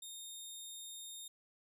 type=tone; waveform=15% pulse; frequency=3680 Hz; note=A#7; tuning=23 cents flat; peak=-39 dBFS; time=0.02-1.28 s; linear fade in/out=5 ms; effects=resampled to 32000 Hz